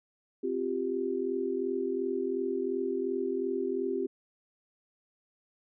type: chord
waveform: sine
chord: C suspended fourth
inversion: none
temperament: equal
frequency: 261.6 / 349.2 / 392 Hz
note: C4 / F4 / G4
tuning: 0 / 0 / 0 cents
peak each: -35 / -34 / -31 dBFS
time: 0.43-4.07 s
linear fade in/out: 10 ms
effects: none

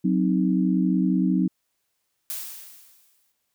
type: chord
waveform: sine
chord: C diminished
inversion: second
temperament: equal with one note detuned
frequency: 185 / 260.3 / 311.1 Hz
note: Gb3 / C4 / Eb4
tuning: 0 / -9 / 0 cents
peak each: -21 / -24 / -25 dBFS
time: 0.04-1.48 s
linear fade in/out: 10 ms
type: noise with exponential decay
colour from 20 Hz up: blue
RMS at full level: -30 dBFS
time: 2.3-3.32 s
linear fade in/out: 0 ms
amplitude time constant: 220 ms
effects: white hiss -75 dBFS RMS until 3.54 s

